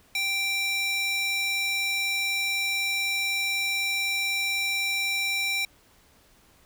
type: tone with high-pass filter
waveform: square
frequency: 784 Hz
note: G5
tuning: in tune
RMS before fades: -27 dBFS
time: 0.15-5.65 s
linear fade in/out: 2 ms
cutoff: 2700 Hz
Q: 2.7
effects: pink hiss -59 dBFS RMS until 6.65 s